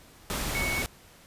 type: tone in noise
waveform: sine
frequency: 2216 Hz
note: C#7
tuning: 1 cent flat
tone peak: -29 dBFS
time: 0.55-0.82 s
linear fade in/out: 0 ms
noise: pink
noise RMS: -31 dBFS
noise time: 0.3-0.86 s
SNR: -1 dB
effects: pink hiss -54 dBFS RMS until 1.26 s + resampled to 32000 Hz